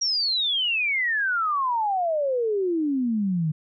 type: exponential sweep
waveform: sine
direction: down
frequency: 5710 to 150 Hz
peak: -21 dBFS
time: 0.01-3.52 s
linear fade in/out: 10 ms
effects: none